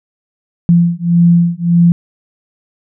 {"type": "beating tone pair", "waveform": "sine", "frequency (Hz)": [170.7, 172.4], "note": ["F3", "F3"], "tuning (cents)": [-39, -22], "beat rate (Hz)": 1.7, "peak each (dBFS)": -10, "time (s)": [0.69, 1.92], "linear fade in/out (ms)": 0, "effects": []}